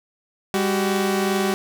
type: tone pair together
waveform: sawtooth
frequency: 200.1 / 377.7 Hz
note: G3 / F#4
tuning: +36 / +36 cents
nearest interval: major seventh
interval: 1100 cents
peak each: -18 dBFS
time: 0.54-1.54 s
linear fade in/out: 0 ms
effects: none